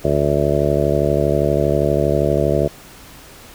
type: harmonic tone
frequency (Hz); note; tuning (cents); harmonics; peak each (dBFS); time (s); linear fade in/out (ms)
72.5; D2; -22; 1 / 2 / 3 / 4 / 5 / 6 / 7 / 8 / 9; -24 / -21 / -26 / -26 / -21 / -22 / -26 / -21 / -22; 0.04-2.68; 10
effects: pink hiss -41 dBFS RMS until 3.54 s

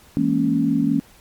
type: chord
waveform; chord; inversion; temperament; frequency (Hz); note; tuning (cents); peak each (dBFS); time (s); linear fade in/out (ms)
sine; A# half-diminished seventh; second; equal; 164.81 / 207.7 / 233.1 / 277.2; E3 / G#3 / A#3 / C#4; 0 / 0 / 0 / 0; -24 / -25 / -21 / -19; 0.17-1; 0
effects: pink hiss -50 dBFS RMS until 1.2 s + MP3 96 kbps

